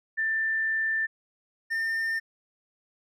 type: tone pair in turn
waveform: sine / triangle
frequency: 1779 / 1807 Hz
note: A6 / A6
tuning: +19 / +46 cents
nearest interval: unison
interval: 27 cents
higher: second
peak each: -24 dBFS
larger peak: neither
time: 0.17-1.07 / 1.7-2.2 s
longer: first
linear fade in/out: 20 ms
effects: none